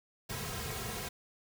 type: noise with comb filter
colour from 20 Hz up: pink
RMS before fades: -39 dBFS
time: 0.29-1.09 s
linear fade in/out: 10 ms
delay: 3.4 ms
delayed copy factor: -0.95
effects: none